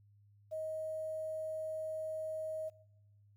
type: tone with quantisation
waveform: sine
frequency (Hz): 630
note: D#5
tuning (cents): +21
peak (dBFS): -37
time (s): 0.51-2.7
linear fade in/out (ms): 20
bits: 11
effects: noise-tail reverb RT60 0.8 s tail -20 dB re dry + added 102 Hz sine -62 dBFS peak until 3.36 s